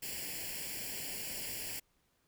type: noise with comb filter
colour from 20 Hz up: white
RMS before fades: -41 dBFS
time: 0.02-1.8 s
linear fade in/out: 10 ms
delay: 0.4 ms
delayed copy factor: +0.85
effects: pink hiss -75 dBFS RMS until 2.27 s